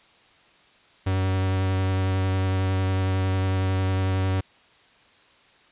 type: tone with vibrato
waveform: 45% pulse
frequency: 94.6 Hz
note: F#2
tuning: 39 cents sharp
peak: -21 dBFS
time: 1.06-4.41 s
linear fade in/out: 10 ms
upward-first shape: sine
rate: 11 Hz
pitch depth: 14 cents each way
effects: white hiss -56 dBFS RMS until 5.71 s + resampled to 8000 Hz